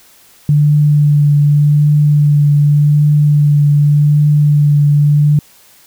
sine tone with vibrato, 147.1 Hz, D3, 3 cents sharp, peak -6 dBFS, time 0.49-5.39 s, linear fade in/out 2 ms, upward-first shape triangle, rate 0.86 Hz, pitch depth 19 cents each way, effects white hiss -45 dBFS RMS until 5.86 s

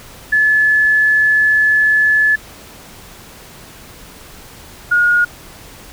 sine tone pair in turn, 1723 / 1435.8 Hz, A6 / F6, -37 / +48 cents, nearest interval minor third, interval 315 cents, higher first, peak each -9 dBFS, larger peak neither, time 0.32-2.36 / 4.91-5.25 s, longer first, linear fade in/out 10 ms, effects pink hiss -38 dBFS RMS until 5.92 s

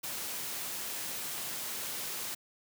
white noise, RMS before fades -38 dBFS, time 0.03-2.35 s, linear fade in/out 10 ms, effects high-pass 100 Hz 12 dB/octave

